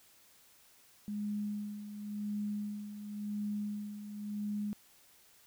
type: tone with tremolo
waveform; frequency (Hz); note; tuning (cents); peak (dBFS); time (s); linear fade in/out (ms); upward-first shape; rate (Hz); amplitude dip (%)
sine; 207.5; G#3; -1; -33; 1.08-4.73; 0; sine; 0.93; 65
effects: white hiss -63 dBFS RMS until 5.46 s